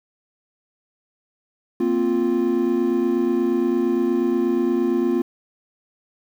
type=chord; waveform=triangle; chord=Bb suspended second; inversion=none; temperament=equal; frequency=233.1 / 261.6 / 349.2 Hz; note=Bb3 / C4 / F4; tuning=0 / 0 / 0 cents; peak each=-22 / -21 / -18 dBFS; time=1.8-5.22 s; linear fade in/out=5 ms; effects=8-bit